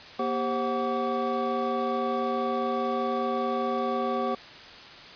triangle tone cluster, 238.9 / 396.9 / 529 / 742 / 1146 Hz, A#3 / G4 / C5 / F#5 / D6, +43 / +22 / +19 / +5 / -43 cents, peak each -30 dBFS, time 0.19-4.35 s, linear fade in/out 5 ms, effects white hiss -45 dBFS RMS until 5.15 s + resampled to 11025 Hz

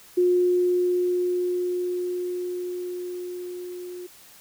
sine tone with level ramp, 358.4 Hz, F4, 45 cents sharp, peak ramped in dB -16 to -34 dBFS, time 0.17-4.07 s, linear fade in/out 10 ms, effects white hiss -50 dBFS RMS until 4.4 s

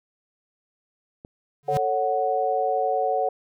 click, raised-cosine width 2 ms, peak -27 dBFS, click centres 1.249 s
square tone with exponential growth, 143.3 Hz, D3, 42 cents flat, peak -22 dBFS, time 1.63-1.77 s, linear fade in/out 0 ms, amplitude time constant 30 ms
sine chord, F# minor, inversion first, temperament just, 444 / 555 / 740 Hz, A4 / C#5 / F#5, +16 / +2 / 0 cents, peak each -27 / -26 / -23 dBFS, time 1.68-3.29 s, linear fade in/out 5 ms
effects none

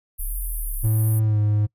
white high-pass noise, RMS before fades -30 dBFS, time 0.18-1.2 s, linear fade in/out 20 ms, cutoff 9600 Hz, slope 96 dB/octave
sine exponential two-way sweep, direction up then down, 30.87 to 43.65 to 32.03 Hz, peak -25 dBFS, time 0.19-0.88 s, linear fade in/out 10 ms, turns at 0.39 s
triangle tone with pitch glide, 109.6 to 105.07 Hz, A2 to G#2, -6 to +21 cents, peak -15 dBFS, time 0.83-1.67 s, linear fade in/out 20 ms, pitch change -73 cents, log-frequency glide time 1.21-1.39 s
effects noise-tail reverb RT60 0.1 s tail -24 dB re dry + resampled to 32000 Hz

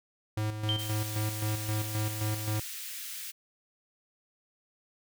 square tone with tremolo, 107.2 Hz, A2, 45 cents flat, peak -29 dBFS, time 0.37-2.6 s, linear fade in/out 5 ms, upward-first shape square, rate 3.8 Hz, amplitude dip 55%
sine tone with exponential decay, 3136 Hz, G7, in tune, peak -26 dBFS, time 0.69-1.07 s, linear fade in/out 0 ms, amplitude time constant 82 ms
white high-pass noise, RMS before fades -40 dBFS, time 0.78-3.32 s, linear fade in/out 20 ms, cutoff 1700 Hz, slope 24 dB/octave
effects none

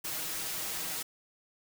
white noise with comb filter, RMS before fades -36 dBFS, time 0.04-1.03 s, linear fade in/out 10 ms, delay 6.3 ms, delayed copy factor +0.85, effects none

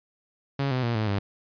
sawtooth tone with pitch steps, 138.59 / 127.82 / 117.89 / 108.74 / 100.29 Hz, C#3 / C3 / A#2 / A2 / G2, 0 / -40 / +20 / -20 / +40 cents, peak -20 dBFS, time 0.59-1.19 s, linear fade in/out 5 ms, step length 120 ms, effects resampled to 11025 Hz

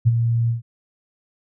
sine tone with ADSR envelope, 116.54 Hz, A#2, in tune, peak -9 dBFS, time 0.05-0.62 s, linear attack 24 ms, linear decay 32 ms, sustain -7 dB, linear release 130 ms, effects none

